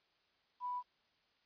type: tone with quantisation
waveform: sine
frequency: 987.8 Hz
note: B5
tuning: in tune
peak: -37 dBFS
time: 0.6-0.83 s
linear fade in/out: 50 ms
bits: 11
effects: white hiss -75 dBFS RMS until 1.45 s + resampled to 11025 Hz